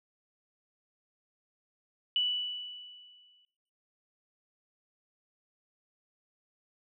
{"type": "tone with exponential decay", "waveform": "sine", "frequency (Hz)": 2962, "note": "F#7", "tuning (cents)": 1, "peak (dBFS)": -24, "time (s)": [2.16, 3.45], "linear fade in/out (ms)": 1, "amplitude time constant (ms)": 280, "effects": ["noise-tail reverb RT60 0.8 s tail -19 dB re dry"]}